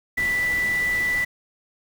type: tone in noise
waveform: sine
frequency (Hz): 1975.5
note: B6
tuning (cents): 0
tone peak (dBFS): -20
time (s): 0.17-1.25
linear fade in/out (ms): 10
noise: pink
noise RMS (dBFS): -35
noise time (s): 0.17-1.25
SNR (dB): +12
effects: none